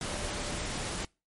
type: tone in noise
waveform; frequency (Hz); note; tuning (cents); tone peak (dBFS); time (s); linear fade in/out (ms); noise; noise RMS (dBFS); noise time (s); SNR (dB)
sine; 590; D5; +8; -44; 0.06-0.63; 2; pink; -35; 0.01-1.05; -12
effects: noise-tail reverb RT60 0.3 s tail -26 dB re dry + MP3 48 kbps